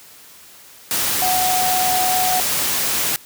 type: tone in noise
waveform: sine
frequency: 738 Hz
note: F#5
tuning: 5 cents flat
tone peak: -18 dBFS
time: 1.22-2.4 s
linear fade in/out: 0 ms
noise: white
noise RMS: -20 dBFS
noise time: 0.91-3.16 s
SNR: -1 dB
effects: white hiss -44 dBFS RMS until 3.25 s + high-pass 60 Hz 12 dB/octave